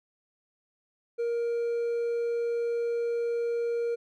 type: tone with hard clipping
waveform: triangle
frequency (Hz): 469.6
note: A#4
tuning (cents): +13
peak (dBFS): -27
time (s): 1.18-3.96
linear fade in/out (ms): 20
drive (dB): 5
effects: none